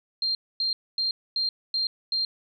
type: tone bursts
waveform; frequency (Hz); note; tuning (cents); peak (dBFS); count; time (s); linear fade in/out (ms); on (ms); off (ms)
sine; 4186; C8; 0; -23; 6; 0.22-2.25; 2; 130; 250
effects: none